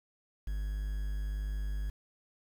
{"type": "tone with quantisation", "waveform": "triangle", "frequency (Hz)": 50.8, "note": "G#1", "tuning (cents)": -38, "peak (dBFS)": -30, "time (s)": [0.47, 1.9], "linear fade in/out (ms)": 5, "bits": 9, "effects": []}